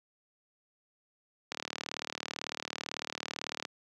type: click train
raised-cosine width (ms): 0.2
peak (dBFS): -17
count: 82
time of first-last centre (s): 1.52-3.652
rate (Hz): 38
effects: high-pass 200 Hz 12 dB/octave